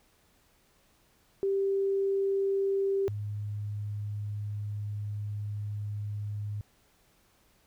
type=tone pair in turn; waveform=sine; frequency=392 / 103.83 Hz; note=G4 / G#2; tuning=0 / 0 cents; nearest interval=octave + major seventh; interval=2300 cents; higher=first; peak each=-25 / -32 dBFS; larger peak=first; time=1.43-3.08 / 3.08-6.61 s; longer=second; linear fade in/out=0 ms; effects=pink hiss -66 dBFS RMS until 7.66 s